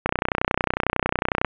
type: click train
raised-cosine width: 0.5 ms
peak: -4 dBFS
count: 44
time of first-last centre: 0.06-1.447 s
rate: 31 Hz
effects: resampled to 8000 Hz + 7-bit